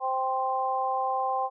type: harmonic tone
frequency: 261.6 Hz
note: C4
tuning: in tune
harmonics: 2 / 3 / 4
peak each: -33 / -27 / -30 dBFS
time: 0-1.5 s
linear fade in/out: 50 ms
effects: none